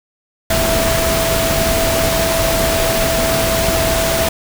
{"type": "tone in noise", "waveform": "sine", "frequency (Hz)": 659.3, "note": "E5", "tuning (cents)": 0, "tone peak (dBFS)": -17, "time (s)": [0.5, 4.29], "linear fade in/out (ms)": 5, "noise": "pink", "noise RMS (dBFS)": -17, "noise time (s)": [0.5, 4.29], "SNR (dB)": -3, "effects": []}